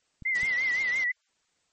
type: clicks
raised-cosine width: 5 ms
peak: -30 dBFS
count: 2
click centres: 0.223 / 0.432 s
type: tone with vibrato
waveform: sine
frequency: 2029 Hz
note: B6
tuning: 46 cents sharp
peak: -24 dBFS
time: 0.25-1.12 s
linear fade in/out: 10 ms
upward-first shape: triangle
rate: 5.8 Hz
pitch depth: 100 cents each way
type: noise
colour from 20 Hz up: white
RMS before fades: -39 dBFS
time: 0.35-1.04 s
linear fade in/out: 2 ms
effects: white hiss -72 dBFS RMS until 1.72 s + MP3 32 kbps